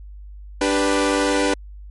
sawtooth chord, G major, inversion second, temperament equal, 293.7 / 392 / 493.9 Hz, D4 / G4 / B4, 0 / 0 / 0 cents, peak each -16 / -20 / -17 dBFS, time 0.61-1.54 s, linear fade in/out 5 ms, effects added 50 Hz sine -35 dBFS peak until 1.9 s + MP3 48 kbps

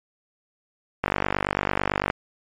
click train, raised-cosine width 0.5 ms, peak -6 dBFS, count 53, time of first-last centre 1.04-2.101 s, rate 49 Hz, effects MP3 64 kbps

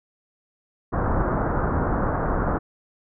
pink low-pass noise, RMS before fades -23 dBFS, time 0.92-2.59 s, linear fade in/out 20 ms, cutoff 1500 Hz, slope 48 dB/octave, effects none

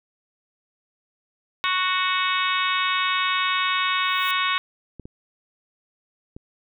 harmonic tone, 370 Hz, F#4, in tune, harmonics 3 / 4 / 5 / 6 / 7 / 8 / 9 / 10, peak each -24 / -29 / -31 / -28 / -30 / -32 / -34 / -29 dBFS, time 1.64-4.58 s, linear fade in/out 0 ms
violet noise with exponential growth, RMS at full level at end -35 dBFS, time 3.9-4.31 s, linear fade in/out 1 ms, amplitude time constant 87 ms
clicks, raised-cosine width 3 ms, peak -25 dBFS, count 3, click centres 4.997 / 5.055 / 6.365 s
effects none

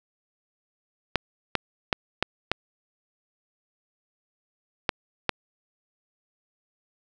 clicks, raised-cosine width 0.3 ms, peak -5 dBFS, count 7, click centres 1.157 / 1.553 / 1.928 / 2.226 / 2.516 / 4.892 / 5.293 s, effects none

